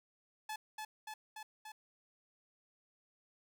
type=tone with echo; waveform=sawtooth; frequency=862 Hz; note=A5; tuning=36 cents flat; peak=-36 dBFS; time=0.49-0.56 s; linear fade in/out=5 ms; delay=290 ms; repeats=4; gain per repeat=-2 dB; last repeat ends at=1.72 s; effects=none